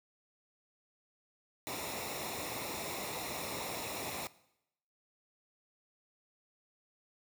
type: noise with comb filter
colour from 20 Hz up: pink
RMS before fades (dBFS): -40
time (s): 1.67-4.27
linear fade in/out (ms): 0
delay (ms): 0.64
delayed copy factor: -0.65
effects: noise-tail reverb RT60 0.8 s tail -19 dB re dry + high-pass 80 Hz 12 dB/octave